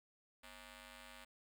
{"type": "ring-modulated tone", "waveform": "5% pulse", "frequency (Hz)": 293.7, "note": "D4", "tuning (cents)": 0, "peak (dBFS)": -40, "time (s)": [0.43, 1.25], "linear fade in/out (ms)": 10, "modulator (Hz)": 343, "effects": []}